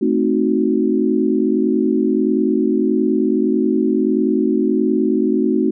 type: chord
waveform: sine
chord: A diminished seventh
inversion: none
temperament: equal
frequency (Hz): 220 / 261.6 / 311.1 / 370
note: A3 / C4 / Eb4 / Gb4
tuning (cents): 0 / 0 / 0 / 0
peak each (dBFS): -19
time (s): 0.01-5.71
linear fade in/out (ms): 10
effects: none